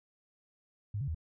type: tone with pitch steps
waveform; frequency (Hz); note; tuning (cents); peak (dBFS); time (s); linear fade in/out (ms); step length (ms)
sine; 103 / 138.8 / 80.1; G#2 / C#3 / E2; -14 / +3 / -49; -32; 0.94-1.147; 5; 69
effects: none